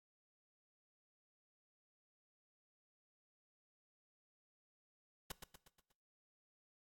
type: noise with echo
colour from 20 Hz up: pink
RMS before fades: -44 dBFS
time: 5.3-5.32 s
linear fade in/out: 5 ms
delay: 120 ms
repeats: 5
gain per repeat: -6 dB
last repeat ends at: 5.92 s
effects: noise-tail reverb RT60 0.5 s tail -19 dB re dry + AAC 64 kbps